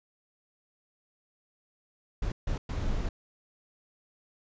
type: noise bursts at uneven times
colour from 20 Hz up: brown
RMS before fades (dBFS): -30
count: 3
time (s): 2.22-2.32 / 2.47-2.58 / 2.69-3.09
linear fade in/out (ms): 5
effects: resampled to 16000 Hz